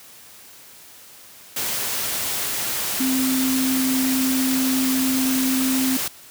sine tone in noise, 261.3 Hz, C4, 2 cents flat, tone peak -19 dBFS, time 3-5.97 s, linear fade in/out 5 ms, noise white, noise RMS -25 dBFS, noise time 1.56-6.08 s, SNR +3 dB, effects white hiss -45 dBFS RMS until 6.3 s + high-pass 60 Hz 12 dB/octave

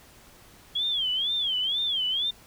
sine tone with vibrato, 3276 Hz, G#7, 24 cents flat, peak -24 dBFS, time 0.75-2.31 s, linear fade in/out 10 ms, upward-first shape sine, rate 2.1 Hz, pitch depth 170 cents each way, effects pink hiss -53 dBFS RMS until 2.46 s

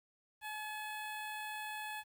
15% pulse tone with notch filter, 854 Hz, G#5, 48 cents sharp, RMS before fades -43 dBFS, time 0.41-2.04 s, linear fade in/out 50 ms, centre 5800 Hz, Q 0.88, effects 11-bit

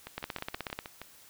two click trains, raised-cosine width 0.3 ms, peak -24 / -18 dBFS, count 7 / 11, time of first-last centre 0.07-1.016 / 0.18-0.79 s, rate 6.34 / 16.4 Hz, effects white hiss -56 dBFS RMS until 1.29 s

